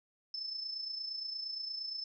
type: tone with amplitude modulation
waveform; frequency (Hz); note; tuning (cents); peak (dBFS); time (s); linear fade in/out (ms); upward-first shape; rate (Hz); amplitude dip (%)
sine; 5260; E8; -5; -35; 0.34-2.04; 2; sine; 28.6; 55
effects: none